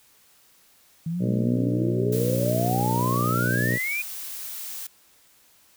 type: exponential sweep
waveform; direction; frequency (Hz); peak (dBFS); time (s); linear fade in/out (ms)
sine; up; 159.8 to 2477; -25; 1.06-4.02; 5
type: harmonic tone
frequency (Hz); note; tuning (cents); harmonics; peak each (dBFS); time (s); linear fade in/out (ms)
60.4; B1; -38; 2 / 3 / 4 / 5 / 6 / 7 / 8 / 9 / 10; -25 / -29 / -31 / -33 / -35 / -36 / -37 / -38 / -39; 1.19-3.79; 50
type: noise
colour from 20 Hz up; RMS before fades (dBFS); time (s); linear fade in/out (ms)
blue; -35; 2.12-4.87; 5
effects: white hiss -58 dBFS RMS until 5.76 s